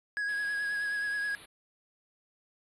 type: tone with vibrato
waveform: triangle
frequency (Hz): 1661.2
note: G#6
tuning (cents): 0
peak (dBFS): -28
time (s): 0.17-1.35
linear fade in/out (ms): 0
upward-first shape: triangle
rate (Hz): 9.4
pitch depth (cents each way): 30
type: band-stop noise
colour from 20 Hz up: white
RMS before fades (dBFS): -48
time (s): 0.28-1.46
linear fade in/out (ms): 10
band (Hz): 4300 to 9900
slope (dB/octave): 96
effects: resampled to 24000 Hz